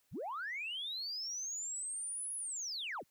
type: linear two-way sweep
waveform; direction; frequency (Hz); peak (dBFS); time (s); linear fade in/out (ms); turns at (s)
sine; up then down; 46.08 to 10548 to 46.08; -37; 0.11-3.04; 50; 2.35
effects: tanh soft clip ceiling -34 dBFS + white hiss -75 dBFS RMS until 3.1 s